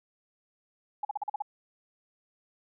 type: tone bursts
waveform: sine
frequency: 830.6 Hz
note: G#5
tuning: in tune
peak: -28 dBFS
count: 7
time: 1.03-1.422 s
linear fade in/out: 5 ms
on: 20 ms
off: 42 ms
effects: none